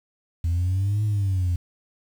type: exponential two-way sweep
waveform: sine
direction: up then down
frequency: 82.41 to 107.3 to 86 Hz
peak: -18 dBFS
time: 0.44-1.56 s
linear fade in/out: 5 ms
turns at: 1.04 s
effects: tanh soft clip ceiling -18 dBFS + 8-bit